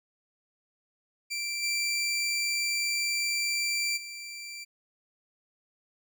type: tone with level steps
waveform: 20% pulse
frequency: 2349 Hz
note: D7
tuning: in tune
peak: -26 / -22 / -34 dBFS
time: 1.3-4.65 s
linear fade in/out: 20 ms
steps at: 1.62 / 3.96 s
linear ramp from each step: 20 ms
effects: none